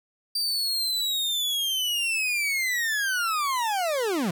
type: linear sweep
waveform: 40% pulse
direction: down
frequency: 4699 to 156.7 Hz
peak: -23 dBFS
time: 0.35-4.31 s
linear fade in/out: 5 ms
effects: none